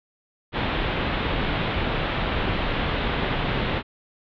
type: low-pass noise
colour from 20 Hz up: pink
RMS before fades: -25 dBFS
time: 0.52-3.83 s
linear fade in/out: 50 ms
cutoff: 3700 Hz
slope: 48 dB/octave
effects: none